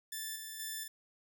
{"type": "tone with tremolo", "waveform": "5% pulse", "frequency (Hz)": 1760, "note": "A6", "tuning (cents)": 0, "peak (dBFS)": -28, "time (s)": [0.12, 0.88], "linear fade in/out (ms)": 5, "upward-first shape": "square", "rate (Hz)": 2.1, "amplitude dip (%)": 40, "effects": []}